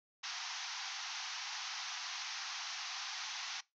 white band-pass noise, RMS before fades -43 dBFS, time 0.23-3.61 s, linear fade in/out 10 ms, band 730 to 6300 Hz, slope 96 dB/octave, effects noise-tail reverb RT60 0.2 s tail -21 dB re dry

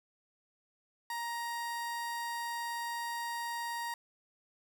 30% pulse tone, 939 Hz, A#5, 12 cents sharp, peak -33 dBFS, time 1.1-3.94 s, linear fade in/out 2 ms, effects none

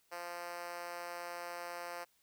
5% pulse tone with high-pass filter, 174 Hz, F3, 6 cents flat, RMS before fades -44 dBFS, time 0.11-2.05 s, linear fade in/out 20 ms, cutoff 550 Hz, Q 1.9, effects white hiss -73 dBFS RMS until 2.22 s

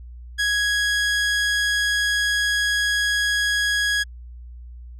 sawtooth tone, 1661.2 Hz, G#6, in tune, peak -15 dBFS, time 0.38-4.04 s, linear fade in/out 20 ms, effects added 60 Hz sine -36 dBFS peak until 4.99 s + low-pass 8000 Hz 12 dB/octave

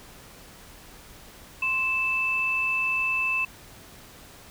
sine tone pair together, 1043.6 / 2637 Hz, C6 / E7, -5 / 0 cents, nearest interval octave + major third, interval 1605 cents, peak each -33 / -23 dBFS, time 1.62-3.45 s, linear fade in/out 5 ms, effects pink hiss -48 dBFS RMS until 4.5 s

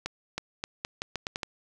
accelerating click train, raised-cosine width 0.2 ms, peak -14 dBFS, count 9, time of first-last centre 0.06-1.432 s, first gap 320 ms, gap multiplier 0.81, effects none

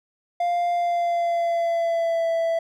triangle tone with pitch glide, 698.5 to 662.7 Hz, F5 to E5, 0 to +9 cents, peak -18 dBFS, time 0.4-2.59 s, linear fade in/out 5 ms, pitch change -91 cents, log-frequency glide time 0.73-2.28 s, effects none

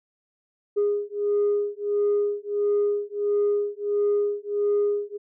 sine beating tone pair, 410.2 / 411.7 Hz, G#4 / G#4, -21 / -15 cents, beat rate 1.5 Hz, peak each -23 dBFS, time 0.76-5.18 s, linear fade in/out 20 ms, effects tanh soft clip ceiling -16 dBFS

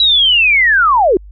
sine linear sweep, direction down, 3942 to 329.6 Hz, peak -7 dBFS, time 0-1.17 s, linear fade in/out 2 ms, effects added 50 Hz sine -32 dBFS peak until 1.31 s

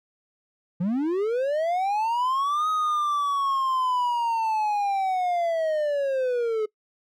triangle linear two-way sweep, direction up then down, 164.81 to 1264 to 423.3 Hz, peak -20 dBFS, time 0.8-6.66 s, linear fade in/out 10 ms, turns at 2.69 s, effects noise-tail reverb RT60 0.1 s tail -23 dB re dry

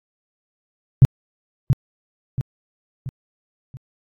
sine tone with echo, 130.81 Hz, C3, in tune, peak -4 dBFS, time 1.02-1.05 s, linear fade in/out 0 ms, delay 680 ms, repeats 4, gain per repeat -7 dB, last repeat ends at 3.77 s, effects AAC 48 kbps

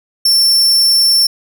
40% pulse tone, 5410 Hz, E8, 44 cents sharp, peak -7 dBFS, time 0.25-1.27 s, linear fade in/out 5 ms, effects none

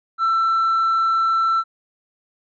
sine tone with tanh clipping, 1337 Hz, E6, 24 cents sharp, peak -16 dBFS, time 0.18-1.64 s, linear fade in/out 50 ms, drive 1 dB, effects none

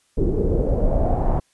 brown noise with low-pass filter sweep, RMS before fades -19 dBFS, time 0.17-1.4 s, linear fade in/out 10 ms, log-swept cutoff 360 to 850 Hz, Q 4.2, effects white hiss -63 dBFS RMS until 1.53 s + resampled to 24000 Hz

